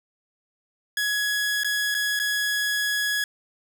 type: tone with dropouts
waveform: sawtooth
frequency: 1677 Hz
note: G#6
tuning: 16 cents sharp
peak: -19 dBFS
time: 0.97-3.24 s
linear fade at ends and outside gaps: 2 ms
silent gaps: 1.635-1.645 / 1.944-1.948 / 2.192-2.198 s
effects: none